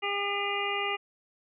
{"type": "harmonic tone", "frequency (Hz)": 403.5, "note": "G#4", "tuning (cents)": -50, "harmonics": [1, 2, 3, 5, 6, 7], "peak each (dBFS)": [-35, -35, -35, -35, -35, -35], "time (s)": [0.02, 0.97], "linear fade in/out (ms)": 20, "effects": []}